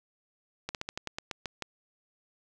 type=slowing click train; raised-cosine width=0.2 ms; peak=-17 dBFS; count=10; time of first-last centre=0.69-1.623 s; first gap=58 ms; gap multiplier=1.14; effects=none